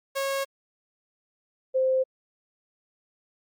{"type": "tone pair in turn", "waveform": ["sawtooth", "sine"], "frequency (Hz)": [547, 521.7], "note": ["C#5", "C5"], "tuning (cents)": [-23, -5], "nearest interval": "minor second", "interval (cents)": 82, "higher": "first", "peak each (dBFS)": [-22, -20], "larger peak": "second", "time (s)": [[0.15, 0.45], [1.74, 2.04]], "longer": "neither", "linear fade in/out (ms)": 20, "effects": ["Opus 48 kbps"]}